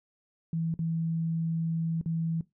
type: tone with dropouts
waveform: sine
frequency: 164 Hz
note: E3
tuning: 9 cents flat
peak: -27 dBFS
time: 0.53-2.41 s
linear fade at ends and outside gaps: 2 ms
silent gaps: 0.741-0.791 / 2.013-2.059 s
effects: noise-tail reverb RT60 0.2 s tail -19 dB re dry